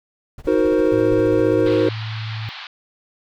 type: noise with tremolo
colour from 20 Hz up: brown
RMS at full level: -32 dBFS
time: 0.38-1.78 s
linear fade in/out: 2 ms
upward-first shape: sine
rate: 15 Hz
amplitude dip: 95%
type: chord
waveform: triangle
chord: C half-diminished seventh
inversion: first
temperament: equal with one note detuned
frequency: 314.9 / 370 / 466.2 / 523.3 Hz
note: Eb4 / Gb4 / Bb4 / C5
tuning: +21 / 0 / 0 / 0 cents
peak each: -17 / -18 / -17 / -19 dBFS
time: 0.47-1.89 s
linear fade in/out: 5 ms
type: tone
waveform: sine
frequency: 110 Hz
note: A2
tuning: in tune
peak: -25 dBFS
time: 0.92-2.49 s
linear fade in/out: 0 ms
type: band-pass noise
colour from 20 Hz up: white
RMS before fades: -35 dBFS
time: 1.66-2.67 s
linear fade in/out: 2 ms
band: 760 to 4300 Hz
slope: 48 dB/octave
effects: none